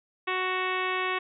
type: harmonic tone with a mistuned harmonic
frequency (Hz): 370.3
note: F#4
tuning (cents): +1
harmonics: 1 / 2 / 3 / 4 / 5 / 6 / 7 / 8 / 9 / 10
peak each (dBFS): -33 / -37 / -31 / -39 / -34 / -35 / -35 / -43 / -42 / -46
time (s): 0.27-1.19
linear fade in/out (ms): 10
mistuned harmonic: 7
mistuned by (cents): +24
effects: none